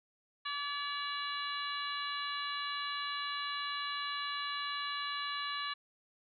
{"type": "harmonic tone with a mistuned harmonic", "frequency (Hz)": 571, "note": "D5", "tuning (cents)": -49, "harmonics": [2, 3, 4, 5, 6, 7], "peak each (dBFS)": [-39, -42, -47, -44, -47, -42], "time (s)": [0.45, 5.74], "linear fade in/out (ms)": 10, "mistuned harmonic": 2, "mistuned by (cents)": 19, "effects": []}